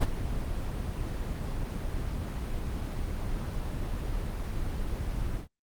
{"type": "noise with ADSR envelope", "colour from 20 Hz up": "brown", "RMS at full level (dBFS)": -19, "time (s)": [0, 5.48], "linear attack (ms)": 28, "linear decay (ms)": 23, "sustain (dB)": -13, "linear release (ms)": 120, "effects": ["noise-tail reverb RT60 0.1 s tail -25 dB re dry", "Opus 24 kbps"]}